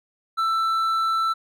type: tone with hard clipping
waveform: sine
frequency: 1329 Hz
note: E6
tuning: 14 cents sharp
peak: -21 dBFS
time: 0.37-1.34 s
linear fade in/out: 20 ms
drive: 5 dB
effects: none